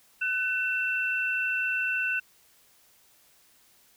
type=tone pair together; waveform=sine; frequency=1504 / 2687 Hz; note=F#6 / E7; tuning=+28 / +33 cents; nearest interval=minor seventh; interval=1005 cents; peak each=-28 dBFS; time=0.21-2.2 s; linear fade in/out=10 ms; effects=white hiss -61 dBFS RMS until 3.96 s